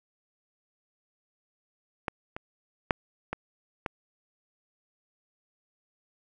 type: clicks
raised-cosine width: 0.5 ms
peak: -14 / -21 / -7 / -16 / -15 dBFS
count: 5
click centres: 2.082 / 2.365 / 2.908 / 3.33 / 3.862 s
effects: none